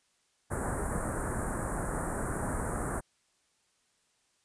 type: band-stop noise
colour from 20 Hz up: pink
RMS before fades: -33 dBFS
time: 0.5-3.01 s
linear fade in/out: 20 ms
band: 1700 to 8400 Hz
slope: 48 dB/octave
effects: white hiss -72 dBFS RMS until 4.44 s + resampled to 22050 Hz